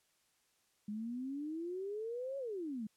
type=exponential two-way sweep; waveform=sine; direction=up then down; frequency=204.5 to 559 to 204.5 Hz; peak=-38 dBFS; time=0.88-2.87 s; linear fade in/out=5 ms; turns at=2.38 s; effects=white hiss -75 dBFS RMS until 2.96 s + low-pass 11000 Hz 12 dB/octave